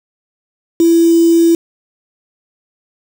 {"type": "tone with quantisation", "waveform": "sine", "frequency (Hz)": 334.1, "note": "E4", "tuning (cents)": 23, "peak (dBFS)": -6, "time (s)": [0.8, 1.55], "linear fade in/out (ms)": 2, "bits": 4, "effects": []}